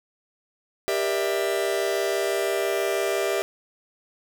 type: chord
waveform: 45% pulse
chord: E half-diminished seventh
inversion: first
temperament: just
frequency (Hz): 395.6 / 474.7 / 593.3 / 659.3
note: G4 / Bb4 / D5 / E5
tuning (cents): +16 / +31 / +18 / 0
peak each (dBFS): -26 / -31 / -30 / -28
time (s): 0.88-3.42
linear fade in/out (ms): 0
effects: none